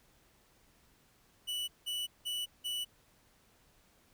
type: tone bursts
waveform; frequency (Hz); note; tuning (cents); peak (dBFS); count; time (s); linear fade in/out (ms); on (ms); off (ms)
45% pulse; 2960; F#7; 0; -34; 4; 1.47-2.85; 20; 210; 180
effects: pink hiss -67 dBFS RMS until 4.13 s

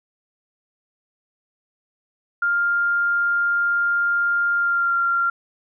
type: tone with pitch glide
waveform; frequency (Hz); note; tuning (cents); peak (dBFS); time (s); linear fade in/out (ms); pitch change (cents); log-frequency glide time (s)
sine; 1401 to 1383.3; F6 to F6; +5 to -17; -17; 2.42-5.3; 5; -22; 4.55-4.95
effects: none

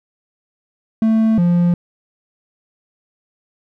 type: tone pair in turn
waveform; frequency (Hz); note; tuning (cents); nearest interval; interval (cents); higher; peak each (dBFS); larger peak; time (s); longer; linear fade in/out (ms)
triangle; 221.8 / 174.27; A3 / F3; +14 / -3; major third; 417; first; -9; neither; 1.02-1.38 / 1.38-1.74; neither; 2
effects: none

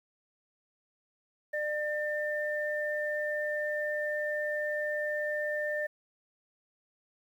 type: tone pair together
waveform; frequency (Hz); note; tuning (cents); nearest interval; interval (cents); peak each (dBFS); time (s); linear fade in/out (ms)
sine; 599.3 / 1796; D5 / A6; +35 / +35; octave + perfect fifth; 1900; -32 / -33; 1.53-5.87; 10
effects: 10-bit

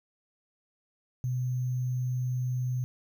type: tone with sample-and-hold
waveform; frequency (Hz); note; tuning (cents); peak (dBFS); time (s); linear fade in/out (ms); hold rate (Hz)
sine; 125.6; B2; +30; -27; 1.24-2.84; 0; 6300
effects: none

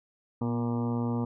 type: harmonic tone with a mistuned harmonic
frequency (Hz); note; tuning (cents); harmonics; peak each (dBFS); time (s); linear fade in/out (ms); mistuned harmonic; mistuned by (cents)
118.1; A#2; +23; 1 / 2 / 3 / 4 / 5 / 6 / 7 / 8 / 9 / 10; -31 / -29 / -41 / -38 / -46 / -47 / -44 / -43 / -49 / -47; 0.41-1.25; 5; 2; +25
effects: none

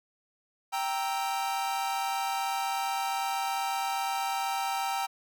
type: chord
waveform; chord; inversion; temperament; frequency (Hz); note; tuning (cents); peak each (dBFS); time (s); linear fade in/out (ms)
45% pulse; E diminished; first; equal; 784 / 932.3 / 1318.5; G5 / Bb5 / E6; 0 / 0 / 0; -31 / -34 / -37; 0.72-5.07; 20
effects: none

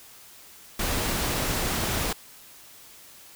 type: noise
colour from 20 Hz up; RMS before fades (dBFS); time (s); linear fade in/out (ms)
pink; -27; 0.79-2.13; 5
effects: white hiss -49 dBFS RMS until 3.35 s

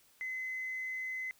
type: tone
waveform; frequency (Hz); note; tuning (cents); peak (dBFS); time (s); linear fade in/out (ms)
sine; 2040; C7; -44; -35; 0.21-1.31; 0
effects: tanh soft clip ceiling -31 dBFS + white hiss -66 dBFS RMS until 1.39 s

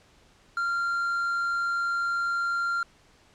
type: tone with quantisation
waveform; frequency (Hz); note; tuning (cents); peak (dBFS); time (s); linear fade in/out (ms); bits
triangle; 1386; F6; -14; -23; 0.57-2.83; 2; 8
effects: pink hiss -59 dBFS RMS until 3.34 s + low-pass 7000 Hz 12 dB/octave

